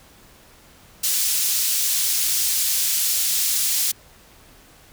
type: high-pass noise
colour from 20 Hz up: pink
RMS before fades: -21 dBFS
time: 1.03-3.92 s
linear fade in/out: 10 ms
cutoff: 5200 Hz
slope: 12 dB/octave
effects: pink hiss -50 dBFS RMS until 4.92 s